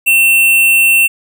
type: tone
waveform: square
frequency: 2700 Hz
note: E7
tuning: 41 cents sharp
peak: -7 dBFS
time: 0.06-1.08 s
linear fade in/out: 20 ms
effects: none